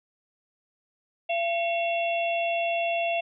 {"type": "harmonic tone with a mistuned harmonic", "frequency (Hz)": 680, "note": "F5", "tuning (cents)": -46, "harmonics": [1, 3, 4, 5], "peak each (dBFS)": [-25, -38, -30, -40], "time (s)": [1.29, 3.21], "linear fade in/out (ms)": 10, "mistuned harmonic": 3, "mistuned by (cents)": 120, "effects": []}